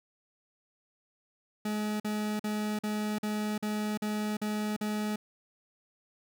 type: tone bursts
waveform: 40% pulse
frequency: 211.6 Hz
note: G#3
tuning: 33 cents sharp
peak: -29 dBFS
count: 9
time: 1.65-5.16 s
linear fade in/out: 5 ms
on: 350 ms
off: 45 ms
effects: none